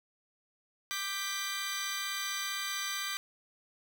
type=chord; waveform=15% pulse; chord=G major; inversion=second; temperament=equal with one note detuned; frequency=1184.9 / 1568 / 1975.5 Hz; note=D6 / G6 / B6; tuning=+15 / 0 / 0 cents; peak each=-32 dBFS; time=0.91-3.17 s; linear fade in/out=0 ms; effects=none